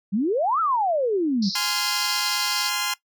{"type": "exponential two-way sweep", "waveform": "sine", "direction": "up then down", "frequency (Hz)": [182.1, 1365, 182.1], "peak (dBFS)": -19, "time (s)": [0.12, 1.5], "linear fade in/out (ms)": 20, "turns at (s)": 0.6}
{"type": "band-pass noise", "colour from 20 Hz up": "white", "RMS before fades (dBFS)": -30, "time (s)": [1.42, 2.7], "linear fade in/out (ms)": 10, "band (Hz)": [4100, 5400], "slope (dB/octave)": 96}
{"type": "chord", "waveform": "10% pulse", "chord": "F minor", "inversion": "first", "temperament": "equal with one note detuned", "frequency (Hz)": [830.6, 1035.1, 1396.9], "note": ["Ab5", "C6", "F6"], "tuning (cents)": [0, -19, 0], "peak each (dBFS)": [-21, -18, -20], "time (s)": [1.55, 2.94], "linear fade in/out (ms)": 5}
{"effects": ["noise-tail reverb RT60 0.1 s tail -19 dB re dry"]}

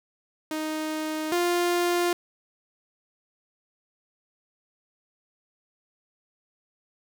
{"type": "tone pair in turn", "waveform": "sawtooth", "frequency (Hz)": [311.1, 350.1], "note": ["D#4", "F4"], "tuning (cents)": [0, 4], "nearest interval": "major second", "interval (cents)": 204, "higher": "second", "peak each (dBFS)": [-24, -18], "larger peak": "second", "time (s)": [[0.51, 1.32], [1.32, 2.13]], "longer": "neither", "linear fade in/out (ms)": 2, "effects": []}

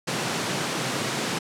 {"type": "high-pass noise", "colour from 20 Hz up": "pink", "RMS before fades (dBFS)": -27, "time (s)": [0.07, 1.39], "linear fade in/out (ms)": 10, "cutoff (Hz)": 120, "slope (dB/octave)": 48, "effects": ["low-pass 8000 Hz 12 dB/octave"]}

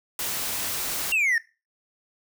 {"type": "noise", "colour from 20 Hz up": "white", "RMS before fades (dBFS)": -29, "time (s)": [0.19, 1.12], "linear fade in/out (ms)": 2}
{"type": "exponential sweep", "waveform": "triangle", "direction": "down", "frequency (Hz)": [2794, 1780], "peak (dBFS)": -18, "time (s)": [1.12, 1.38], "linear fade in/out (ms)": 2}
{"effects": ["noise-tail reverb RT60 0.3 s tail -20 dB re dry"]}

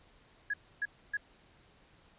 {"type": "tone bursts", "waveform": "sine", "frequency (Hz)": 1671, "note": "G#6", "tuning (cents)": 10, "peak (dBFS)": -30, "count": 3, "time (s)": [0.5, 1.171], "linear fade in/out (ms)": 5, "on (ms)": 37, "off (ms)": 280, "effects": ["pink hiss -63 dBFS RMS until 2.18 s", "resampled to 8000 Hz"]}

